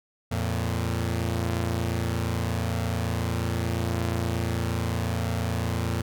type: tone pair together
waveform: sawtooth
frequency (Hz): 85.4 / 114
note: F2 / A#2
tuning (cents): -38 / -38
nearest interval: perfect fourth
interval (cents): 500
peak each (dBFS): -24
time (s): 0.31-6.02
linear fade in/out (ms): 10
effects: none